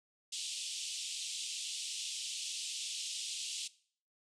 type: band-pass noise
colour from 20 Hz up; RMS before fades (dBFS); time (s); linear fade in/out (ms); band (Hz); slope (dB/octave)
pink; -41; 0.32-3.68; 10; 2800 to 9100; 48
effects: noise-tail reverb RT60 0.5 s tail -19 dB re dry